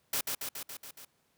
white noise with echo, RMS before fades -31 dBFS, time 0.13-0.21 s, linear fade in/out 5 ms, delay 140 ms, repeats 6, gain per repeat -3 dB, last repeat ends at 1.05 s, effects pink hiss -72 dBFS RMS until 1.37 s + high-pass 100 Hz 12 dB/octave

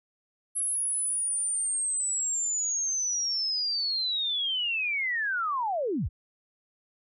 sine linear sweep, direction down, 10920 to 31.54 Hz, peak -26 dBFS, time 0.55-6.09 s, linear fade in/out 20 ms, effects none

